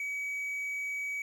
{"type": "tone with quantisation", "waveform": "triangle", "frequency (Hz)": 2272, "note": "C#7", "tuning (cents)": 42, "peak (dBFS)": -31, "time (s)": [0, 1.22], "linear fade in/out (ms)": 2, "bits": 10, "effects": []}